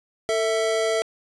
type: tone pair together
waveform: square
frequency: 446.5 / 657 Hz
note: A4 / E5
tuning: +25 / -6 cents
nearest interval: perfect fifth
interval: 669 cents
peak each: -24 dBFS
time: 0.29-1.02 s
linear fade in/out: 0 ms
effects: resampled to 22050 Hz + 8-bit